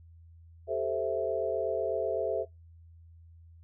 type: chord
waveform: sine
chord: A minor seventh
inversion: third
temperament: equal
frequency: 392 / 440 / 523.3 / 659.3 Hz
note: G4 / A4 / C5 / E5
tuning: 0 / 0 / 0 / 0 cents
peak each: -36 / -33 / -34 / -31 dBFS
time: 0.67-2.46 s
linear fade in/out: 50 ms
effects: noise-tail reverb RT60 0.2 s tail -22 dB re dry + added 83 Hz sine -51 dBFS peak until 3.63 s